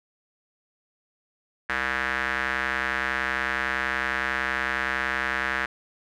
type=tone with band-pass filter; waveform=square; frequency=65.41 Hz; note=C2; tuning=in tune; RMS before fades=-27 dBFS; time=1.69-5.66 s; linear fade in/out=5 ms; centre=1700 Hz; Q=3.7; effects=none